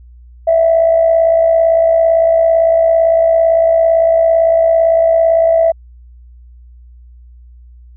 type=tone with amplitude modulation; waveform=sine; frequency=659 Hz; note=E5; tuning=1 cent flat; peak=-4 dBFS; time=0.47-5.72 s; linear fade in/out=10 ms; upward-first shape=sine; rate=57.8 Hz; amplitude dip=55%; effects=tanh soft clip ceiling -1 dBFS + added 60 Hz sine -36 dBFS peak until 7.96 s